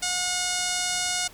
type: tone with low-pass filter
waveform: 5% pulse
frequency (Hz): 723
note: F#5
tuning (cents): -40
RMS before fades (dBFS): -27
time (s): 0.02-1.28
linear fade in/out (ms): 10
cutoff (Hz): 8400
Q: 1.4
effects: pink hiss -49 dBFS RMS until 1.33 s